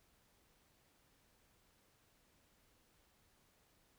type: silence
effects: pink hiss -73 dBFS RMS until 3.98 s